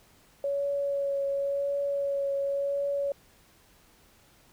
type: tone with vibrato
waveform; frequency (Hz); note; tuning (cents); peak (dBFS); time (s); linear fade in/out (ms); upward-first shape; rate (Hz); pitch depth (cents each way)
sine; 560; C#5; +18; -26; 0.44-3.12; 2; triangle; 0.92; 17
effects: pink hiss -60 dBFS RMS until 4.52 s